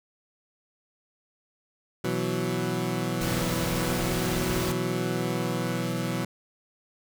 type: chord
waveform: 20% pulse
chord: B suspended fourth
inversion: none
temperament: equal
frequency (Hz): 123.47 / 164.81 / 185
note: B2 / E3 / F#3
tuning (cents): 0 / 0 / 0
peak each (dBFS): -26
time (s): 2.04-6.25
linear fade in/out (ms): 5
type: noise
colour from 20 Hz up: pink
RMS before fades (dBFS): -32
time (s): 3.21-4.72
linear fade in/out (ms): 2
effects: none